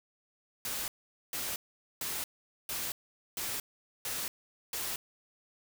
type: noise bursts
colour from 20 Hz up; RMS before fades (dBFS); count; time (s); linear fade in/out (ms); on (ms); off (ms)
white; -36; 7; 0.65-4.96; 2; 230; 450
effects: none